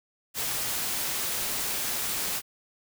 white noise, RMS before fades -30 dBFS, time 0.34-2.42 s, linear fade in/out 50 ms, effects none

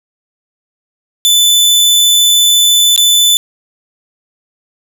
sawtooth tone with dropouts, 3506 Hz, A7, 7 cents flat, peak -3 dBFS, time 1.25-3.37 s, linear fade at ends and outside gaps 0 ms, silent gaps 2.962-2.977 s, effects none

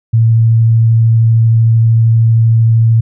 sine tone with vibrato, 113.7 Hz, A#2, 43 cents flat, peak -5 dBFS, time 0.13-3.01 s, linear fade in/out 10 ms, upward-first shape sine, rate 13 Hz, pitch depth 9 cents each way, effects none

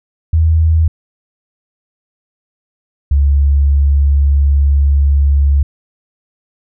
sine tone pair in turn, 80.3 / 70.43 Hz, E2 / C#2, -45 / +28 cents, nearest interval major second, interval 227 cents, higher first, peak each -7 dBFS, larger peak neither, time 0.33-0.88 / 3.11-5.63 s, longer second, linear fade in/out 5 ms, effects none

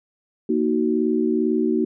sine chord, D# minor, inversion second, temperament just, 233.3 / 311.1 / 373.4 Hz, A#3 / D#4 / F#4, +2 / 0 / +16 cents, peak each -22 dBFS, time 0.49-1.85 s, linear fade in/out 5 ms, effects none

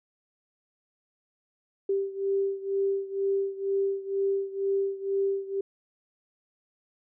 sine beating tone pair, 392 / 394.1 Hz, G4 / G4, 0 / +9 cents, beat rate 2.1 Hz, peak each -27 / -30 dBFS, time 1.89-5.61 s, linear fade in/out 5 ms, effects none

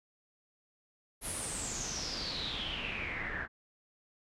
pink noise with low-pass filter sweep, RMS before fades -38 dBFS, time 1.21-3.48 s, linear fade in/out 50 ms, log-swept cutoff 11000 to 1600 Hz, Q 8.7, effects none

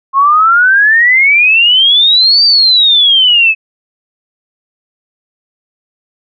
sine exponential two-way sweep, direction up then down, 1068 to 4700 to 2561 Hz, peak -4 dBFS, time 0.13-3.55 s, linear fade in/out 50 ms, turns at 2.44 s, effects none

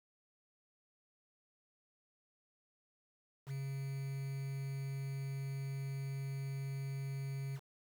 triangle tone with quantisation, 136.4 Hz, C#3, 28 cents flat, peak -36 dBFS, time 3.46-7.6 s, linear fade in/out 50 ms, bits 9, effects none

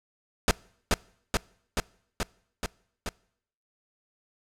pink noise with echo, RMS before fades -20 dBFS, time 0.48-0.51 s, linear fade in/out 0 ms, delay 430 ms, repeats 6, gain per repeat -2 dB, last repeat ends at 3.09 s, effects noise-tail reverb RT60 0.7 s tail -25 dB re dry + low-pass 9000 Hz 12 dB/octave

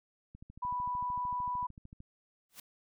click train, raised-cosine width 5 ms, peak -37 dBFS, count 23, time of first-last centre 0.35-2.004 s, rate 13.3 Hz
sine tone, 987.8 Hz, B5, in tune, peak -32 dBFS, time 0.62-1.67 s, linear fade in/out 10 ms
white noise with exponential growth, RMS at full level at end -43 dBFS, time 2.49-2.6 s, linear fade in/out 5 ms, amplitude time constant 23 ms
effects none

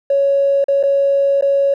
triangle tone with dropouts, 556 Hz, C#5, 5 cents sharp, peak -7 dBFS, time 0.1-1.74 s, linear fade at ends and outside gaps 5 ms, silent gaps 0.642-0.683 / 0.829-0.835 / 1.411-1.423 s, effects tanh soft clip ceiling -9 dBFS

